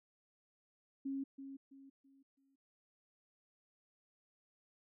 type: tone with echo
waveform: sine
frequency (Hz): 272.5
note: C#4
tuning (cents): -29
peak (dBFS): -37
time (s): 1.05-1.24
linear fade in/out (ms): 10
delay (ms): 330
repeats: 4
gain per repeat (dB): -9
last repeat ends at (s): 2.56
effects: none